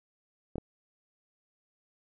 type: clicks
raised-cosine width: 2 ms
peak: -22 dBFS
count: 2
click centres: 0.557 / 0.582 s
effects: none